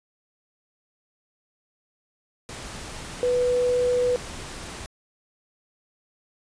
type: tone in noise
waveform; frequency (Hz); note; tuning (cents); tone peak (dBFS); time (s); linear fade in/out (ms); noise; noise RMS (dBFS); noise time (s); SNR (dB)
sine; 493.9; B4; 0; -19; 3.23-4.16; 0; pink; -37; 2.49-4.86; +15
effects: resampled to 22050 Hz